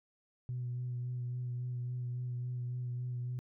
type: tone with vibrato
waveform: sine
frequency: 123.47 Hz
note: B2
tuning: in tune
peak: -34 dBFS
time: 0.49-3.39 s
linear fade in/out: 0 ms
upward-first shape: sine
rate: 3.6 Hz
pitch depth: 19 cents each way
effects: tanh soft clip ceiling -31 dBFS